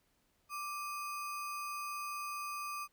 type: tone with sample-and-hold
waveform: sine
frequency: 1174.7 Hz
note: D6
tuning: in tune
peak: -38 dBFS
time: 0.49-2.88 s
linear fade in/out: 50 ms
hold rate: 3675 Hz
effects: pink hiss -75 dBFS RMS until 2.92 s